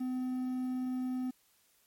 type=tone with quantisation; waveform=triangle; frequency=254.5 Hz; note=C4; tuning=48 cents flat; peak=-30 dBFS; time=0-1.31 s; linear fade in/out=10 ms; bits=10; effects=white hiss -69 dBFS RMS until 1.86 s + MP3 64 kbps